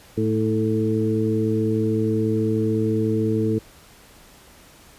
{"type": "harmonic tone with a mistuned harmonic", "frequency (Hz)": 110, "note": "A2", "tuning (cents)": 0, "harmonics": [1, 2, 3, 4], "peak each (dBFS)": [-24, -24, -24, -24], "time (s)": [0.17, 3.59], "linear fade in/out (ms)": 10, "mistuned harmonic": 3, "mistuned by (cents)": -20, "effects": ["pink hiss -49 dBFS RMS until 4.98 s", "resampled to 32000 Hz"]}